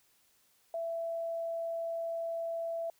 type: tone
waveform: sine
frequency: 666 Hz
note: E5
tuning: 18 cents sharp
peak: -33 dBFS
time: 0.74-2.9 s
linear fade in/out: 2 ms
effects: white hiss -69 dBFS RMS until 2.99 s